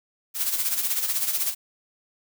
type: noise with tremolo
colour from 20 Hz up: blue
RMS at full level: -23 dBFS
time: 0.34-1.55 s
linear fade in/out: 50 ms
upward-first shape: sine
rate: 16 Hz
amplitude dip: 60%
effects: none